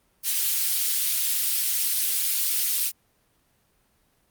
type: high-pass noise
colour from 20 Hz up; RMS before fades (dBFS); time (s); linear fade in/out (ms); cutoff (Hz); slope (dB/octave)
white; -24; 0.23-2.92; 50; 3100; 12
effects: pink hiss -66 dBFS RMS until 4.3 s + Opus 32 kbps